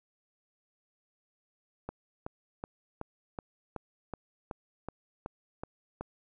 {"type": "click train", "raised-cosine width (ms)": 1, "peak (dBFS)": -23, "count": 12, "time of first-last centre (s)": [1.89, 6.01], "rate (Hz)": 2.67, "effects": []}